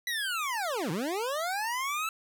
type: linear two-way sweep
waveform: 25% pulse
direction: down then up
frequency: 1984 to 144 to 1333 Hz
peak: -26 dBFS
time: 0.07-2.09 s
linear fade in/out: 2 ms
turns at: 0.91 s
effects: none